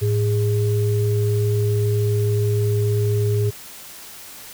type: tone pair together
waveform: sine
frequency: 108.67 / 410.8 Hz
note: A2 / G#4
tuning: -21 / -19 cents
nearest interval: octave + major seventh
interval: 2302 cents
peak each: -17 / -23 dBFS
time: 0.01-3.51 s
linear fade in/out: 20 ms
effects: white hiss -39 dBFS RMS until 4.53 s